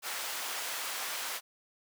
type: high-pass noise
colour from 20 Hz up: pink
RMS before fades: -37 dBFS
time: 0.02-1.41 s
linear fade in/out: 50 ms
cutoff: 930 Hz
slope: 12 dB/octave
effects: none